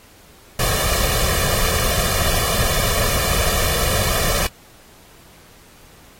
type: noise with comb filter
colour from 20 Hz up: pink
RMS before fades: -19 dBFS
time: 0.59-4.47 s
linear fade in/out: 5 ms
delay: 1.7 ms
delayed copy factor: +0.8
effects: pink hiss -48 dBFS RMS until 6.19 s + AAC 48 kbps